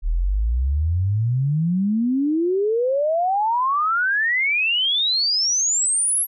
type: exponential sweep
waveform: sine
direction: up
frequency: 37.15 to 11620 Hz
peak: -17 dBFS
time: 0.02-6.27 s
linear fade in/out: 50 ms
effects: none